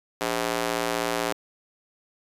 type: tone with high-pass filter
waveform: square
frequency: 58 Hz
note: A#1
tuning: 8 cents flat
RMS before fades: -27 dBFS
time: 0.21-1.33 s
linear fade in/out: 0 ms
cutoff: 450 Hz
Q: 0.89
effects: resampled to 32000 Hz